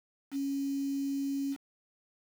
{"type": "tone with quantisation", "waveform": "sine", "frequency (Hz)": 276.5, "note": "C#4", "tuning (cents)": -4, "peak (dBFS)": -30, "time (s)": [0.31, 1.57], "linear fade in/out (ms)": 50, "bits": 8, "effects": []}